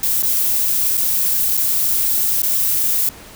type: noise with dropouts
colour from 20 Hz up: violet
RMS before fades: -17 dBFS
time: 0.03-3.09 s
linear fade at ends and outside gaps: 2 ms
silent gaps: 0.223-0.233 / 0.971-0.976 / 1.57-1.574 / 2.42-2.431 s
effects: pink hiss -39 dBFS RMS until 3.35 s